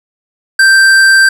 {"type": "tone with hard clipping", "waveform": "sine", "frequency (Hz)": 1568, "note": "G6", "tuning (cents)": 0, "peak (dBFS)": -5, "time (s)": [0.59, 1.29], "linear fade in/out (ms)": 5, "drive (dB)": 12, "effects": []}